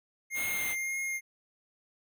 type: tone with vibrato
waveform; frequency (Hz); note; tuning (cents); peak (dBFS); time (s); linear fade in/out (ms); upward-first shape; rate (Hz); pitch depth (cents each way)
square; 2126; C7; +27; -32; 0.3-1.21; 50; triangle; 1.8; 19
type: band-stop noise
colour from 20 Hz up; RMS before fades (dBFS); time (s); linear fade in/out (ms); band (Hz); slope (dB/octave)
white; -37; 0.34-0.76; 50; 4100 to 8100; 96
effects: none